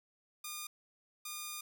5% pulse tone bursts at uneven times, 1214 Hz, D#6, 43 cents flat, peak -29 dBFS, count 2, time 0.44-0.67 / 1.25-1.61 s, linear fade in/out 5 ms, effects none

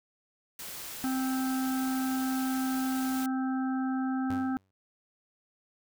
white noise, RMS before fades -41 dBFS, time 0.59-3.26 s, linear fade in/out 2 ms
harmonic tone, 261.6 Hz, C4, in tune, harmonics 1 / 3 / 5 / 6, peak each -28 / -38 / -42 / -44 dBFS, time 1.04-4.57 s, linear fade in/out 0 ms
sawtooth tone with exponential decay, 95.5 Hz, G2, 45 cents flat, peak -31 dBFS, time 4.3-4.71 s, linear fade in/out 0 ms, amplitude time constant 87 ms
effects none

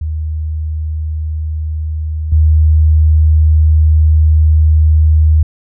sine tone with level steps, 77.78 Hz, D#2, in tune, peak -15 / -5 dBFS, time 0.01-5.43 s, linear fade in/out 5 ms, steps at 2.32 s, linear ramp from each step 5 ms, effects none

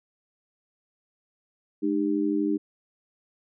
sine tone with amplitude modulation, 303.8 Hz, D#4, 41 cents flat, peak -18 dBFS, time 1.82-2.58 s, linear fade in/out 20 ms, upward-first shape sine, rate 92.5 Hz, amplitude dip 95%, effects none

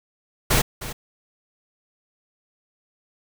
pink noise with echo, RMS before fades -18 dBFS, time 0.5-0.62 s, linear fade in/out 10 ms, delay 310 ms, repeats 1, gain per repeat -14 dB, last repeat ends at 0.93 s, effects none

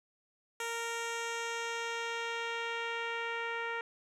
10% pulse tone with low-pass filter sweep, 463.5 Hz, A#4, 10 cents flat, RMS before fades -37 dBFS, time 0.6-3.81 s, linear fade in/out 2 ms, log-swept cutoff 9900 to 2100 Hz, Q 1.2, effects none

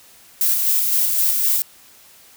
violet noise with tremolo, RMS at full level -17 dBFS, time 0.41-1.62 s, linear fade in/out 0 ms, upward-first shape square, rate 3.9 Hz, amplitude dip 25%, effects white hiss -48 dBFS RMS until 2.36 s

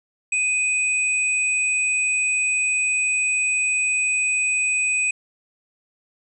sine tone pair together, 2495 / 7921 Hz, D#7 / B8, +4 / +4 cents, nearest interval octave + minor sixth, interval 2000 cents, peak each -19 / -26 dBFS, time 0.32-5.11 s, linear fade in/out 5 ms, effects none

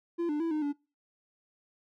triangle tone with pitch steps, 341.2 / 297.1 / 331.2 / 305.8 / 288.1 Hz, F4 / D4 / E4 / D#4 / D4, -40 / +20 / +8 / -30 / -33 cents, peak -26 dBFS, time 0.18-0.73 s, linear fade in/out 20 ms, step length 110 ms, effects noise-tail reverb RT60 0.3 s tail -24 dB re dry

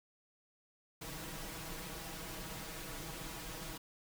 pink noise with comb filter, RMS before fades -45 dBFS, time 1.01-3.78 s, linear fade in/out 10 ms, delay 6.2 ms, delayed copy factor +1, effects none

